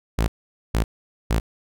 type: tone bursts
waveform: sawtooth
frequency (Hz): 55.6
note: A1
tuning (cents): +19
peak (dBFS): -14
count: 3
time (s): 0.18-1.4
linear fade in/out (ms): 10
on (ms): 100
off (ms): 460
effects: none